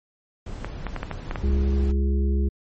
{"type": "noise", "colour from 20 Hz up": "brown", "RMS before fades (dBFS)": -33, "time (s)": [0.46, 1.92], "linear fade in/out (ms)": 5}
{"type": "clicks", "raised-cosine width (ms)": 0.5, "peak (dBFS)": -14, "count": 7, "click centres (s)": [0.646, 0.867, 0.963, 1.031, 1.113, 1.311, 1.358]}
{"type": "harmonic tone", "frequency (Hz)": 68.2, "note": "C#2", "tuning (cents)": -28, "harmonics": [1, 3, 5, 6], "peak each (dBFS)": [-19, -29, -33, -35], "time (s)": [1.43, 2.49], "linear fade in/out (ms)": 10}
{"effects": ["MP3 32 kbps"]}